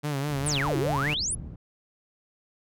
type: tone with vibrato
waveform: sawtooth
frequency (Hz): 142.8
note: D3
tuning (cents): -48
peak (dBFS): -23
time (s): 0.03-1.15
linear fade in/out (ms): 20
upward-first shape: sine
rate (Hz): 4.9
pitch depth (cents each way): 87
type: low-pass noise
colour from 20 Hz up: white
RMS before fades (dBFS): -39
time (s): 0.28-1.56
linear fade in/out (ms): 5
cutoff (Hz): 130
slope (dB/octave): 12
type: exponential two-way sweep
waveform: sine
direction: down then up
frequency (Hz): 10670 to 299.1 to 10670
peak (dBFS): -26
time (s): 0.46-1.35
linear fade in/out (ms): 5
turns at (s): 0.77
effects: none